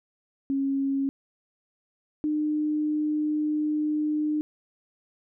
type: tone pair in turn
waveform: sine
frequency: 273.7 / 302.8 Hz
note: C#4 / D#4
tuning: -22 / -47 cents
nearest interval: major second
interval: 175 cents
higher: second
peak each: -23 dBFS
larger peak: neither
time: 0.5-1.09 / 2.24-4.41 s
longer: second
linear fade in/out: 0 ms
effects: none